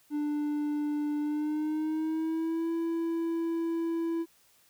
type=tone with pitch glide; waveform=triangle; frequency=295.9 to 332.1 Hz; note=D4 to E4; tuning=+13 to +13 cents; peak=-26 dBFS; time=0.1-4.26 s; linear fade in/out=50 ms; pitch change=+200 cents; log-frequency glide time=1.2-2.71 s; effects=white hiss -64 dBFS RMS until 4.69 s